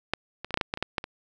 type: clicks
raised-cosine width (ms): 0.3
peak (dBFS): -8 / -19 / -22 / -6 / -10 / -8 / -11 / -19 / -9 / -9 / -19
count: 11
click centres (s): 0.136 / 0.446 / 0.507 / 0.542 / 0.574 / 0.612 / 0.739 / 0.774 / 0.826 / 0.982 / 1.041
effects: none